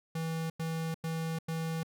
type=tone bursts; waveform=square; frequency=162.6 Hz; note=E3; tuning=23 cents flat; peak=-33 dBFS; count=4; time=0.15-1.832 s; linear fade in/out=5 ms; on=350 ms; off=94 ms; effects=none